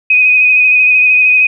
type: tone with vibrato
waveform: sine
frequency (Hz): 2504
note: D#7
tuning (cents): +10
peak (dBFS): -5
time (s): 0.1-1.47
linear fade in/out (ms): 5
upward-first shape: triangle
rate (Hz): 13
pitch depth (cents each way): 28
effects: none

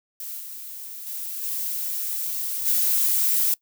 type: noise with level steps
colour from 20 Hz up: violet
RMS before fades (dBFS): -34 / -37 / -32 / -28 / -21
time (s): 0.2-3.54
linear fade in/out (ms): 2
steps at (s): 0.39 / 1.06 / 1.42 / 2.65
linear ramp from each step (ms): 20
effects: noise-tail reverb RT60 0.1 s tail -22 dB re dry

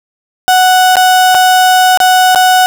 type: tone with dropouts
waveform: 35% pulse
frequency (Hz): 740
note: F#5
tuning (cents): 0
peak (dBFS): -3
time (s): 0.48-2.66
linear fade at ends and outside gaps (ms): 0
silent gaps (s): 0.956-0.968 / 1.346-1.35 / 1.974-2.002 / 2.348-2.358
effects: none

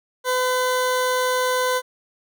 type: tone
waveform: 20% pulse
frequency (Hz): 506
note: B4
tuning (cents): +42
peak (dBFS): -14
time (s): 0.24-1.82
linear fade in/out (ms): 50
effects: none

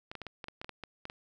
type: clicks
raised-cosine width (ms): 0.3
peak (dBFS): -25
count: 12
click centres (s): 0.115 / 0.153 / 0.217 / 0.267 / 0.442 / 0.484 / 0.615 / 0.645 / 0.693 / 0.837 / 1.054 / 1.099
effects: none

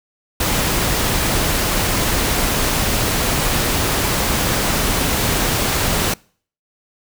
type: noise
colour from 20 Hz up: pink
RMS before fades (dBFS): -18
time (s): 0.4-6.14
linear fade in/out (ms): 5
effects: noise-tail reverb RT60 0.5 s tail -26 dB re dry

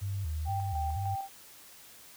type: tone with vibrato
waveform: sine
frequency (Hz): 87.31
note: F2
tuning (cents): 0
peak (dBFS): -31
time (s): 0.01-1.16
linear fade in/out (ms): 20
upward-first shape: square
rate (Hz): 2.1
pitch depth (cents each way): 210
type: tone with tremolo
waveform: sine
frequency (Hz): 784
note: G5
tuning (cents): 0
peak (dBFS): -32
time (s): 0.45-1.29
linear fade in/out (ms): 50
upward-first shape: square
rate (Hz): 3.3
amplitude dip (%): 45
effects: white hiss -53 dBFS RMS until 2.16 s

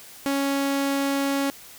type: tone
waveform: sawtooth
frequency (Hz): 277.2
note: C#4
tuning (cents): 0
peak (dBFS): -18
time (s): 0.26-1.5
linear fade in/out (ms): 0
effects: white hiss -45 dBFS RMS until 1.78 s

